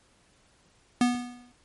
square tone with exponential decay, 244.6 Hz, B3, 16 cents flat, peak -18 dBFS, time 1.01-1.52 s, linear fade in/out 2 ms, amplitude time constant 110 ms, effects pink hiss -63 dBFS RMS until 1.64 s + MP3 48 kbps

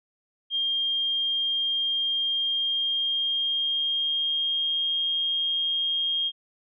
sine tone with pitch glide, 3210 to 3234 Hz, G7 to G#7, +40 to -47 cents, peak -23 dBFS, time 0.5-6.32 s, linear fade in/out 50 ms, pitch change +13 cents, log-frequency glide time 2.28-4.94 s, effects none

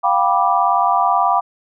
sine chord, G dominant seventh, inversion third, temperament just, 705.6 / 784 / 980 / 1176 Hz, F5 / G5 / B5 / D6, +18 / 0 / -14 / +2 cents, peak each -18 dBFS, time 0.03-1.41 s, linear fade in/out 20 ms, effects none

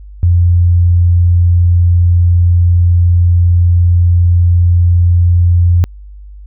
sine tone, 87.31 Hz, F2, in tune, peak -5 dBFS, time 0.23-5.84 s, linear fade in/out 0 ms, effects added 50 Hz sine -29 dBFS peak until 6.46 s

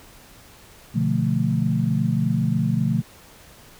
sine chord, B half-diminished seventh, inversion none, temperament equal, 123.47 / 146.83 / 174.61 / 220 Hz, B2 / D3 / F3 / A3, 0 / 0 / 0 / 0 cents, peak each -24 dBFS, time 0.94-3.02 s, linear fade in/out 20 ms, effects pink hiss -48 dBFS RMS until 3.79 s

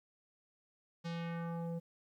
square tone with low-pass filter sweep, 168.4 Hz, E3, 37 cents sharp, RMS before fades -40 dBFS, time 1.04-1.8 s, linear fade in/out 20 ms, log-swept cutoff 5200 to 440 Hz, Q 1.5, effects 12-bit

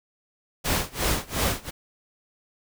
pink noise with tremolo, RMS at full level -23 dBFS, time 0.64-1.71 s, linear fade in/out 20 ms, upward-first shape sine, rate 2.8 Hz, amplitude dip 95%, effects none

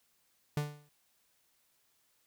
45% pulse tone with exponential decay, 147.5 Hz, D3, 8 cents sharp, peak -28 dBFS, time 0.57-0.89 s, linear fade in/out 2 ms, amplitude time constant 68 ms, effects white hiss -73 dBFS RMS until 2.26 s

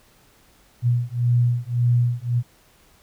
sine beating tone pair, 120 / 121.8 Hz, B2 / B2, -49 / -24 cents, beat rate 1.8 Hz, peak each -20 dBFS, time 0.82-2.43 s, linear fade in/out 50 ms, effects pink hiss -56 dBFS RMS until 3.02 s

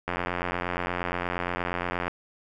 click train, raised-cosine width 0.5 ms, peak -13 dBFS, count 178, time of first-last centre 0.08-2.08 s, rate 88.5 Hz, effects none

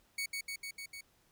sawtooth tone with echo, 2229 Hz, C#7, 9 cents sharp, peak -31 dBFS, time 0.18-0.26 s, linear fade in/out 5 ms, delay 150 ms, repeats 5, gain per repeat -2 dB, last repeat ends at 1.01 s, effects pink hiss -70 dBFS RMS until 1.31 s

